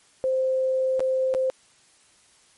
sine tone with dropouts, 522 Hz, C5, 4 cents flat, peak -20 dBFS, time 0.24-1.5 s, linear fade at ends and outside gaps 0 ms, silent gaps 0.995-1.004 / 1.34-1.348 s, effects white hiss -58 dBFS RMS until 2.57 s + MP3 48 kbps

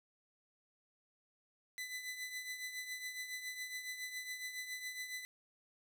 sawtooth tone with tremolo, 2004 Hz, B6, 25 cents sharp, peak -36 dBFS, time 1.78-5.25 s, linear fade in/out 0 ms, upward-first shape triangle, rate 7.2 Hz, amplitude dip 65%, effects none

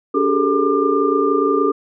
sine tone cluster, 285.2 / 388.2 / 414.6 / 445.1 / 1196 Hz, C#4 / G4 / G#4 / A4 / D6, +49 / -17 / -3 / +20 / +31 cents, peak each -20 dBFS, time 0.14-1.72 s, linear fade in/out 10 ms, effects none

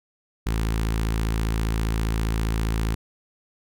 sawtooth tone with notch filter, 55 Hz, A1, in tune, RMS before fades -24 dBFS, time 0.46-2.95 s, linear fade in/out 10 ms, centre 610 Hz, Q 1.6, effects none

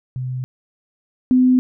sine tone pair in turn, 127.8 / 254 Hz, C3 / B3, -40 / +49 cents, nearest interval octave, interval 1189 cents, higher second, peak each -22 / -10 dBFS, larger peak second, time 0.16-0.44 / 1.31-1.59 s, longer neither, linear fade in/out 0 ms, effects none

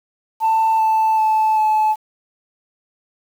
sine tone with pitch steps, 889 / 880.3 / 871.7 / 863.2 Hz, A5 / A5 / A5 / A5, +18 / +1 / -16 / -33 cents, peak -11 dBFS, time 0.4-1.96 s, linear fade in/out 50 ms, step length 390 ms, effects tanh soft clip ceiling -11 dBFS + 7-bit

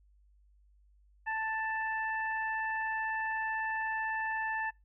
harmonic tone, 882 Hz, A5, 4 cents sharp, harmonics 1 / 2 / 3, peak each -35 / -34 / -46 dBFS, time 1.26-4.71 s, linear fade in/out 20 ms, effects noise-tail reverb RT60 0.2 s tail -24 dB re dry + added 50 Hz sine -61 dBFS peak until 4.84 s

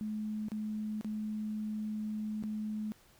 sine tone with dropouts, 214 Hz, A3, 48 cents flat, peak -34 dBFS, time 0.01-2.92 s, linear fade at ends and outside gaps 0 ms, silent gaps 0.484-0.518 / 1.011-1.046 / 2.426-2.437 s, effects pink hiss -63 dBFS RMS until 3.19 s

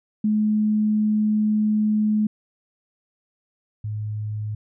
sine tone pair in turn, 213.1 / 106.43 Hz, G#3 / G#2, +45 / +43 cents, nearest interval octave, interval 1202 cents, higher first, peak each -17 / -25 dBFS, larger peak first, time 0.24-2.27 / 3.84-4.55 s, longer first, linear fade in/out 5 ms, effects none

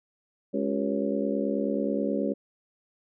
harmonic tone with a mistuned harmonic, 69.3 Hz, C#2, in tune, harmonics 3 / 4 / 5 / 6 / 7 / 8, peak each -30 / -30 / -36 / -33 / -34 / -32 dBFS, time 0.53-2.34 s, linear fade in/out 20 ms, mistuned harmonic 6, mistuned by -88 cents, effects none

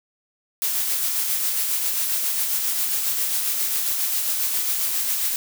blue noise with tremolo, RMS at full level -22 dBFS, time 0.62-5.36 s, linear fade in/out 0 ms, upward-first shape sine, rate 7.4 Hz, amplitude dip 30%, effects none

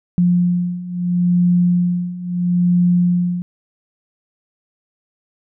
sine beating tone pair, 176.3 / 177.05 Hz, F3 / F3, +17 / +24 cents, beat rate 0.75 Hz, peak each -18 / -15 dBFS, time 0.18-3.42 s, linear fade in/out 0 ms, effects none

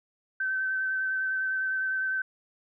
sine tone with vibrato, 1539 Hz, G6, 32 cents flat, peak -26 dBFS, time 0.4-2.22 s, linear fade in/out 5 ms, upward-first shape sine, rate 9.9 Hz, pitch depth 15 cents each way, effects none

